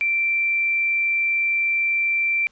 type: tone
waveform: sine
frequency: 2349 Hz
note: D7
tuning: in tune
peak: -18 dBFS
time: 0.01-2.47 s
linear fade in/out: 0 ms
effects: pink hiss -60 dBFS RMS until 2.51 s + resampled to 16000 Hz